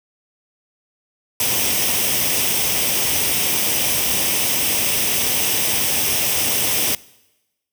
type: noise with comb filter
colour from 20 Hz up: white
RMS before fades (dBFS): -19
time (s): 1.4-6.95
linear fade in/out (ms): 2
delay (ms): 0.35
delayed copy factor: +0.55
effects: noise-tail reverb RT60 1.0 s tail -22 dB re dry + high-pass 60 Hz 12 dB/octave